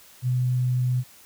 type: tone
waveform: sine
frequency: 125.7 Hz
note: B2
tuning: 31 cents sharp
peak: -20 dBFS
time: 0.22-1.04 s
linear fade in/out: 50 ms
effects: white hiss -51 dBFS RMS until 1.25 s